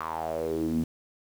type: tone with band-pass filter sweep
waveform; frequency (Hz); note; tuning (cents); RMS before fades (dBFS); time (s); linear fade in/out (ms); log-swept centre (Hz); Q
sawtooth; 80.9; E2; -32; -30; 0-0.84; 5; 1200 to 210; 6
effects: 8-bit